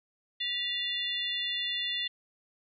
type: harmonic tone with a mistuned harmonic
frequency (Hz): 700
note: F5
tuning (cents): +4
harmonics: 3 / 4 / 5 / 6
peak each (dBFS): -38 / -36 / -32 / -41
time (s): 0.4-2.08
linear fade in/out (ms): 10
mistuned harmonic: 3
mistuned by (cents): -130
effects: none